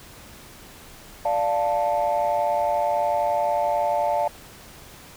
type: chord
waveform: sine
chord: D minor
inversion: none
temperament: equal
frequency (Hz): 587.3 / 698.5 / 880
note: D5 / F5 / A5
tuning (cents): 0 / 0 / 0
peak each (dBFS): -23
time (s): 1.25-4.28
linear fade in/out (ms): 5
effects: tanh soft clip ceiling -14 dBFS + pink hiss -45 dBFS RMS until 5.16 s